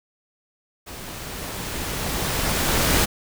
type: noise with level ramp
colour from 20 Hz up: pink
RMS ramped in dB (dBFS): -37 to -18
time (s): 0.86-3.06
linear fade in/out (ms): 20
effects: none